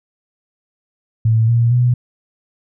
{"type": "tone with pitch steps", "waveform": "sine", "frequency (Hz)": [112.1, 117.4, 122.95], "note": ["A2", "A#2", "B2"], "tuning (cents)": [33, 13, -7], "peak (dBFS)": -10, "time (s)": [1.25, 1.94], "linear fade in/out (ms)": 5, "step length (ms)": 230, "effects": []}